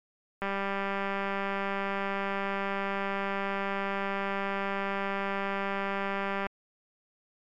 click train, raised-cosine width 0.5 ms, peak -17 dBFS, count 1192, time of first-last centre 0.42-6.466 s, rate 197 Hz, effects MP3 96 kbps

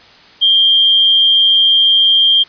sine tone with amplitude modulation, 3193 Hz, G7, 31 cents sharp, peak -5 dBFS, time 0.41-2.44 s, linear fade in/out 20 ms, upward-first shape sine, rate 202 Hz, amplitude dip 40%, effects white hiss -42 dBFS RMS until 2.48 s + resampled to 11025 Hz

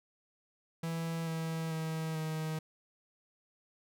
45% pulse tone with pitch steps, 164.81 / 162.35 / 159.93 / 157.55 Hz, E3 / E3 / D#3 / D#3, 0 / -26 / +48 / +22 cents, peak -34 dBFS, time 0.83-2.59 s, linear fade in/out 5 ms, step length 440 ms, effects none

